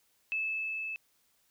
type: tone with level ramp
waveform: sine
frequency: 2615 Hz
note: E7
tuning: 15 cents flat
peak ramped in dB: -29 to -35 dBFS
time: 0.32-0.96 s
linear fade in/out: 0 ms
effects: white hiss -71 dBFS RMS until 1.5 s